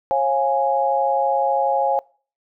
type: chord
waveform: sine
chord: Db major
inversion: none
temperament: equal with one note detuned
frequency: 543 / 698.5 / 830.6 Hz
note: Db5 / F5 / Ab5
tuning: -36 / 0 / 0 cents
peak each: -20 / -23 / -19 dBFS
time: 0.11-1.99 s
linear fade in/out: 0 ms
effects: noise-tail reverb RT60 0.4 s tail -24 dB re dry